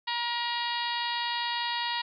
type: harmonic tone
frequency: 475.1 Hz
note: A#4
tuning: 33 cents sharp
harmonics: 2 / 3 / 4 / 5 / 6 / 7 / 8 / 9 / 10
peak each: -32 / -45 / -35 / -43 / -37 / -40 / -37 / -40 / -42 dBFS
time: 0.07-2.02 s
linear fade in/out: 10 ms
effects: none